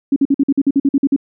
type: tone bursts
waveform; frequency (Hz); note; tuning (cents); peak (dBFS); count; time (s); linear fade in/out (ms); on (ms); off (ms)
sine; 277.2; C#4; 0; -9; 12; 0.12-1.163; 5; 42; 49
effects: none